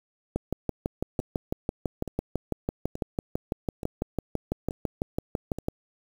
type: two click trains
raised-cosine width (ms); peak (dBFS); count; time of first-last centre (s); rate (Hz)
2; -21 / -13; 6 / 33; 1.2-5.586 / 0.36-5.684; 1.14 / 6.01
effects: 7-bit